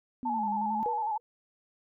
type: linear two-way sweep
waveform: sine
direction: down then up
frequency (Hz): 254.7 to 203.7 to 219.5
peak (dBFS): -34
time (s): 0.23-0.83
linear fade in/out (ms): 0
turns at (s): 0.48
type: tone with vibrato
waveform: sine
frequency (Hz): 864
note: A5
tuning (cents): -32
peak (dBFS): -28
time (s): 0.25-1.18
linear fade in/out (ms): 10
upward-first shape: square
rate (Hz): 11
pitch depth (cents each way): 48
type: tone with exponential decay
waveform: sine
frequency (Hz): 481.2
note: B4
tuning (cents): -45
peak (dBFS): -29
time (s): 0.86-1.2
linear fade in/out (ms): 0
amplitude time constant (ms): 72
effects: none